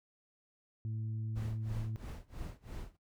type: harmonic tone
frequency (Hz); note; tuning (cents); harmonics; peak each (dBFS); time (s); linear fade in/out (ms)
110; A2; 0; 1 / 2 / 3; -36 / -50 / -57; 0.85-1.96; 0
type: noise with tremolo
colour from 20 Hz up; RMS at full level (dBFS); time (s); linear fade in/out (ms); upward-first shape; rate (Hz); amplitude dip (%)
brown; -42; 1.35-2.97; 20; sine; 3; 95
effects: noise-tail reverb RT60 0.1 s tail -17 dB re dry